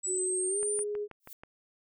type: exponential sweep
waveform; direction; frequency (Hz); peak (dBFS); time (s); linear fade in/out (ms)
sine; up; 7820 to 9397; -30; 0.03-0.84; 20
type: tone with pitch glide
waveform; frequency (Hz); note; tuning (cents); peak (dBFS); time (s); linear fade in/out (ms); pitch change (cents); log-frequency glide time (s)
sine; 370 to 415.3; F#4 to G#4; 0 to 0; -31; 0.06-1.08; 50; +200; 0.48-0.6
type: click train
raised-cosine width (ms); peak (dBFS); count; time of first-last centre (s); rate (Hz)
0.5; -31; 6; 0.63-1.435; 6.21
type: noise with exponential growth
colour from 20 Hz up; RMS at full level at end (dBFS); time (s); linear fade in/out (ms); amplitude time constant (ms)
violet; -42; 1.2-1.33; 2; 28
effects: none